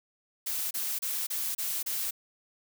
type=noise bursts; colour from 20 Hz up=blue; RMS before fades=-32 dBFS; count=6; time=0.46-2.11 s; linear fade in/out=10 ms; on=250 ms; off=30 ms; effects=none